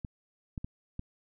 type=clicks; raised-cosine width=5 ms; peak=-24 dBFS; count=4; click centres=0.048 / 0.578 / 0.645 / 0.994 s; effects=none